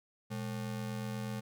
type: ring-modulated tone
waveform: square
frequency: 164.81 Hz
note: E3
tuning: in tune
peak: -34 dBFS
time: 0.3-1.41 s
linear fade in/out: 20 ms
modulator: 44.1 Hz
effects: none